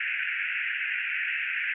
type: band-pass noise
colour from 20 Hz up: white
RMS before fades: -30 dBFS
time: 0-1.74 s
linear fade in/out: 5 ms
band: 1500 to 2700 Hz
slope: 96 dB/octave
effects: none